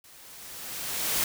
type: noise with level ramp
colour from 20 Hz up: white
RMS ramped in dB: -53 to -25 dBFS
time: 0.04-1.24 s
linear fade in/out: 2 ms
effects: none